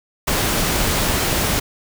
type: noise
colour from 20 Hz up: pink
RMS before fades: -19 dBFS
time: 0.27-1.6 s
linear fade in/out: 10 ms
effects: none